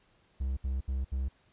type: tone bursts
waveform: triangle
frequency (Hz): 66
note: C2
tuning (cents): +16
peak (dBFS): -27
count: 4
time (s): 0.4-1.287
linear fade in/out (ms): 10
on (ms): 170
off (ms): 69
effects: pink hiss -67 dBFS RMS until 1.52 s + resampled to 8000 Hz